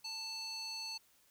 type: tone with band-pass filter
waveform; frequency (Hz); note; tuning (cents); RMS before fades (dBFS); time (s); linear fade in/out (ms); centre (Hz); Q
square; 883; A5; +6; -43; 0.04-0.98; 10; 4700; 3.8
effects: white hiss -69 dBFS RMS until 1.3 s